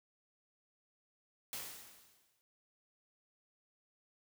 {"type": "noise with exponential decay", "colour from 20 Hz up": "white", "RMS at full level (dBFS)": -41, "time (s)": [1.53, 2.41], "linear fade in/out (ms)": 0, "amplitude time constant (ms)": 190, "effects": []}